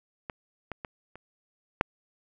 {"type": "clicks", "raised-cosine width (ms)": 0.5, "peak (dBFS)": [-20, -20, -21, -30, -6], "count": 5, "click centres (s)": [0.298, 0.717, 0.848, 1.156, 1.811], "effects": []}